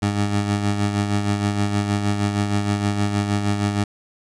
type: tone with tremolo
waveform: 20% pulse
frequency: 102.2 Hz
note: G#2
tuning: 27 cents flat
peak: -12 dBFS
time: 0.02-3.84 s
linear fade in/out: 5 ms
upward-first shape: sine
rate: 6.4 Hz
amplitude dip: 50%
effects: resampled to 22050 Hz